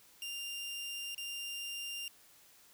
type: tone with dropouts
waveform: sawtooth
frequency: 2794 Hz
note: F7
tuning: in tune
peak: -36 dBFS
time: 0.22-2.08 s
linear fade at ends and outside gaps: 1 ms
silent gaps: 1.147-1.179 s
effects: white hiss -62 dBFS RMS until 2.73 s